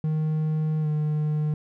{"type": "tone with pitch glide", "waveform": "triangle", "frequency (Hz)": [155.56, 151.83], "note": ["D#3", "D#3"], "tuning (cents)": [0, -42], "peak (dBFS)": -20, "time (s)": [0.04, 1.54], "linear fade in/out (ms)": 2, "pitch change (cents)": -42, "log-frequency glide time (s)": [0.81, 0.87], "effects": []}